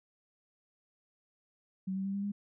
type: tone with pitch steps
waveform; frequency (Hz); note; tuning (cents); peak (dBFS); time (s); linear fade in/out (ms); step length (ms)
sine; 189.4 / 192.71 / 196.08 / 199.51 / 203; F#3 / G3 / G3 / G3 / G#3; +41 / -29 / +1 / +31 / -39; -32; 1.87-2.32; 10; 90
effects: none